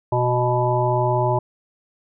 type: harmonic tone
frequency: 123.47 Hz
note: B2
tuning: in tune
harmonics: 1 / 3 / 5 / 7 / 8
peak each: -21 / -24 / -23 / -23 / -26 dBFS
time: 0.12-1.39 s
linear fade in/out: 5 ms
effects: none